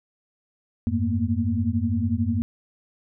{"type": "tone cluster", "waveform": "sine", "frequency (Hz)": [90, 103.4, 226.6, 237.7], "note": ["F#2", "G#2", "A#3", "A#3"], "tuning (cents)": [-47, -7, -49, 34], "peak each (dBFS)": [-26, -27, -27, -26], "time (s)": [0.87, 2.42], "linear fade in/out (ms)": 0, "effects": []}